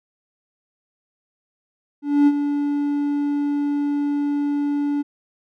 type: tone with ADSR envelope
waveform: triangle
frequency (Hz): 288.5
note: D4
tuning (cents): -31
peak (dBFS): -8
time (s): 2.02-5.03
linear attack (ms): 250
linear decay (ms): 47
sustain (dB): -9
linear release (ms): 22
effects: none